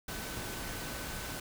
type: tone in noise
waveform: sine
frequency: 1516 Hz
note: F#6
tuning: 42 cents sharp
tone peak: -49 dBFS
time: 0.08-1.4 s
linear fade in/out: 5 ms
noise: pink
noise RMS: -40 dBFS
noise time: 0.08-1.4 s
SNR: -12 dB
effects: none